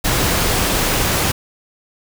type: noise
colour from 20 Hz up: pink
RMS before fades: -17 dBFS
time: 0.04-1.32 s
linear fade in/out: 10 ms
effects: none